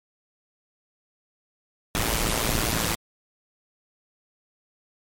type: noise with amplitude modulation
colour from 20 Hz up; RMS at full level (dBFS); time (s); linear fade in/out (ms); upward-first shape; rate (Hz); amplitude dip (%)
pink; -21; 1.95-2.95; 0; sine; 113; 80
effects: MP3 64 kbps